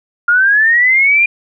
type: linear sweep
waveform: sine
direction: up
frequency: 1396.9 to 2422 Hz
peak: -7 dBFS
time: 0.28-1.26 s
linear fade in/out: 5 ms
effects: none